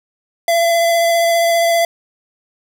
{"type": "tone with vibrato", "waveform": "square", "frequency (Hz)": 676, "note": "E5", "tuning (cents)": 43, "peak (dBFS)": -12, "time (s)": [0.48, 1.85], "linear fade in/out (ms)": 2, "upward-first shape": "triangle", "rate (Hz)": 15, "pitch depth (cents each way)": 15, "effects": []}